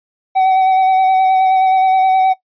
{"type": "tone with vibrato", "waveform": "triangle", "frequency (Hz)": 757, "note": "F#5", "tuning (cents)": 39, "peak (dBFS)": -7, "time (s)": [0.35, 2.34], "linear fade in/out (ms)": 20, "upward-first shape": "sine", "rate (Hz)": 9.5, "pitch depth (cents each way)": 19, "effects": ["noise-tail reverb RT60 0.1 s tail -17 dB re dry", "resampled to 11025 Hz"]}